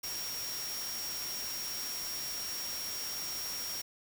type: tone in noise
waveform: sine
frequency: 5588 Hz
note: F8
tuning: in tune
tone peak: -38 dBFS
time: 0.03-3.82 s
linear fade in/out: 10 ms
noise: white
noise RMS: -41 dBFS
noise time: 0.03-3.82 s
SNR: 0 dB
effects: none